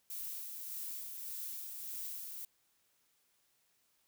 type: noise with tremolo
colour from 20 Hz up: violet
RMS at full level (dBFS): -42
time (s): 0.1-2.45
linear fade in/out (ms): 2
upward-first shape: sine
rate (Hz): 1.7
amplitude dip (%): 35
effects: white hiss -75 dBFS RMS until 4.07 s